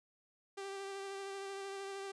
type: tone with vibrato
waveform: sawtooth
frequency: 392.5 Hz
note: G4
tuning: 2 cents sharp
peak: -38 dBFS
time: 0.57-2.12 s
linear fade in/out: 10 ms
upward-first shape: sine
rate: 13 Hz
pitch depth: 18 cents each way
effects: resampled to 22050 Hz